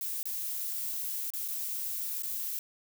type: noise with dropouts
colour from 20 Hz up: violet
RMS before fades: -35 dBFS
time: 0.01-2.59 s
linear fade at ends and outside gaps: 1 ms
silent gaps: 0.23-0.255 / 1.304-1.336 / 1.479-1.484 / 2.223-2.233 s
effects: none